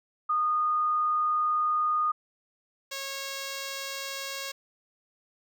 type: tone pair in turn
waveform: sine / 5% pulse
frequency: 1229 / 547.5 Hz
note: D#6 / C#5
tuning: -22 / -22 cents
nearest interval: octave + major second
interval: 1400 cents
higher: first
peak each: -23 / -22 dBFS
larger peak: second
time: 0.29-2.12 / 2.91-4.52 s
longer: first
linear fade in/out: 10 ms
effects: none